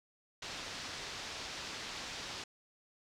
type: low-pass noise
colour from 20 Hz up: white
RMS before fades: -44 dBFS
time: 0.42-2.44 s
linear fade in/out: 5 ms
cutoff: 5600 Hz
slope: 24 dB/octave
effects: none